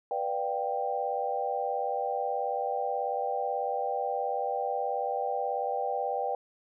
sine chord, G dominant seventh, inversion first, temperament just, 490 / 588 / 705.6 / 784 Hz, B4 / D5 / F5 / G5, -14 / +2 / +18 / 0 cents, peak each -34 / -35 / -36 / -31 dBFS, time 0.11-6.35 s, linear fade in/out 2 ms, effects none

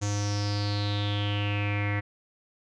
square tone with low-pass filter sweep, 102.6 Hz, G#2, 21 cents flat, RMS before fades -28 dBFS, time 0.01-2.01 s, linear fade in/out 20 ms, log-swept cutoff 6700 to 2000 Hz, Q 7.2, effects none

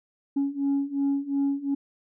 sine beating tone pair, 277.2 / 280 Hz, C#4 / C#4, 0 / +18 cents, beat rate 2.8 Hz, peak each -26 / -24 dBFS, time 0.36-1.75 s, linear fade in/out 10 ms, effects tanh soft clip ceiling -19 dBFS

